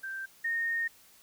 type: tone pair in turn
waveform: sine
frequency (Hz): 1568 / 1844.6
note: G6 / A#6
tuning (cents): 0 / -19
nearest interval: minor third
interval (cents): 281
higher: second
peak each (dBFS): -35 / -28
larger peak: second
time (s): 0.03-0.26 / 0.44-0.88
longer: second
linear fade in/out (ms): 10
effects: white hiss -59 dBFS RMS until 1.22 s